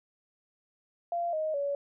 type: tone with pitch steps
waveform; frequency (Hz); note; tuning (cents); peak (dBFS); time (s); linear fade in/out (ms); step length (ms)
sine; 689 / 624.6 / 566.1; F5 / D#5 / C#5; -24 / +7 / +36; -28; 1.12-1.75; 2; 210
effects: none